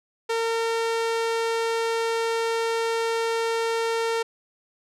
sawtooth tone with low-pass filter, 456.5 Hz, A#4, 36 cents flat, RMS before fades -25 dBFS, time 0.29-4.23 s, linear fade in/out 10 ms, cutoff 8500 Hz, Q 0.56, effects none

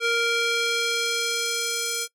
square tone with band-pass filter sweep, 466.2 Hz, A#4, in tune, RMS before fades -25 dBFS, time 0-2.08 s, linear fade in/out 50 ms, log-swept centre 2400 to 7700 Hz, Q 0.83, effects noise-tail reverb RT60 0.1 s tail -21 dB re dry

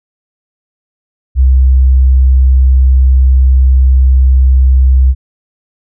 sine tone, 65 Hz, C2, 11 cents flat, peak -3 dBFS, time 1.35-5.15 s, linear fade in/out 50 ms, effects none

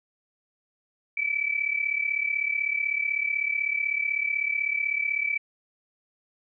sine tone pair together, 2289 / 2325 Hz, D7 / D7, -45 / -18 cents, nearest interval unison, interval 27 cents, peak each -27 dBFS, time 1.17-5.38 s, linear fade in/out 5 ms, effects none

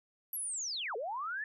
sine linear two-way sweep, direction down then up, 11840 to 408.3 to 1795 Hz, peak -35 dBFS, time 0.33-1.44 s, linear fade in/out 2 ms, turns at 0.96 s, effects none

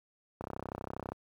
click train, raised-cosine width 1 ms, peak -23 dBFS, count 24, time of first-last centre 0.41-1.12 s, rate 32.4 Hz, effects high-pass 60 Hz 12 dB/octave + 10-bit

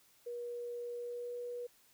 sine tone with pitch glide, 480 to 484.7 Hz, B4 to B4, -49 to -32 cents, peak -39 dBFS, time 0.26-1.67 s, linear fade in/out 10 ms, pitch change +17 cents, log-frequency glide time 0.94-1.36 s, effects white hiss -67 dBFS RMS until 1.93 s

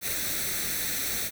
white noise with comb filter, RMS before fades -30 dBFS, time 0.01-1.31 s, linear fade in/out 50 ms, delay 0.5 ms, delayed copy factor +0.65, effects none

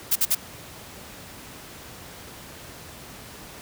blue noise bursts, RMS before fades -20 dBFS, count 3, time 0.11-0.351 s, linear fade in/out 10 ms, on 47 ms, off 50 ms, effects pink hiss -42 dBFS RMS until 3.61 s + high-pass 60 Hz 12 dB/octave

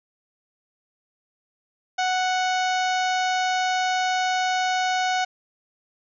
harmonic tone with a mistuned harmonic, 740 Hz, F#5, in tune, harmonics 1 / 2 / 3 / 4 / 5 / 6 / 7 / 8 / 9, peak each -22 / -28 / -32 / -34 / -36 / -38 / -39 / -40 / -41 dBFS, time 1.98-5.25 s, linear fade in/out 10 ms, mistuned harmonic 6, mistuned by -37 cents, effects none

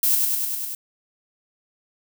violet noise with echo, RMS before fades -19 dBFS, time 0.03-0.15 s, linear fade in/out 2 ms, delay 100 ms, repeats 6, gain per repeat -2 dB, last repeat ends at 0.75 s, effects none

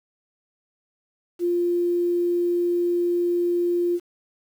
sine tone with quantisation, 349.2 Hz, F4, in tune, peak -19 dBFS, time 1.39-4 s, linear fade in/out 50 ms, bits 8, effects none

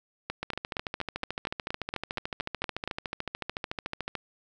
two click trains, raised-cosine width 0.3 ms, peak -16 / -15 dBFS, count 52 / 12, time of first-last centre 0.43-4.153 / 0.3-2.876 s, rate 13.7 / 4.27 Hz, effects none

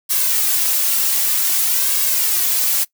blue noise with flanger, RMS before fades -17 dBFS, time 0.09-2.85 s, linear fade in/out 20 ms, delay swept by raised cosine 1.8 to 3.7 ms, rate 0.53 Hz, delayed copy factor +0.7, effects noise-tail reverb RT60 0.1 s tail -21 dB re dry

